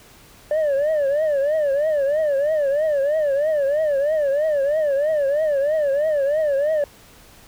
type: tone with vibrato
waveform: sine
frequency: 587 Hz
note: D5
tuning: 1 cent flat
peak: -14 dBFS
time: 0.51-6.84 s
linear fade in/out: 2 ms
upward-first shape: triangle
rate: 3.1 Hz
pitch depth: 160 cents each way
effects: tanh soft clip ceiling -16 dBFS + pink hiss -48 dBFS RMS until 7.47 s